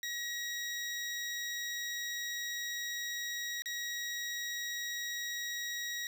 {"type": "tone with dropouts", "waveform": "20% pulse", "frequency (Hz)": 1905, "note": "A#6", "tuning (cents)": 37, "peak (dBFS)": -31, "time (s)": [0.03, 6.07], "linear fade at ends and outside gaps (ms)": 1, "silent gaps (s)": [3.621, 3.658], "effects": []}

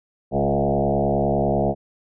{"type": "tone with frequency modulation", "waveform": "sine", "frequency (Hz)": 414.3, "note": "G#4", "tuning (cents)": -4, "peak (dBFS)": -17, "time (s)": [0.31, 1.75], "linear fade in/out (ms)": 50, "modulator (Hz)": 70, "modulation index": 4.6, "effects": []}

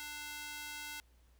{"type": "tone with high-pass filter", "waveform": "square", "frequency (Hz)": 296.3, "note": "D4", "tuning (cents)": 15, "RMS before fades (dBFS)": -45, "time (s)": [0, 1], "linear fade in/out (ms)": 0, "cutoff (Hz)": 1700, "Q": 0.81, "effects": ["added 60 Hz sine -63 dBFS peak until 1.39 s", "pink hiss -73 dBFS RMS until 1.39 s"]}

